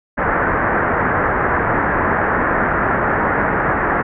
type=low-pass noise; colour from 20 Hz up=white; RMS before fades=-17 dBFS; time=0.17-4.03 s; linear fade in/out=20 ms; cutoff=1800 Hz; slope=48 dB/octave; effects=none